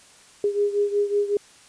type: beating tone pair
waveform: sine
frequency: 407.5 / 412.9 Hz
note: G#4 / G#4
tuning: -33 / -10 cents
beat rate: 5.4 Hz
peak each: -21 / -25 dBFS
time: 0.44-1.37 s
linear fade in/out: 2 ms
effects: white hiss -51 dBFS RMS until 1.68 s + resampled to 22050 Hz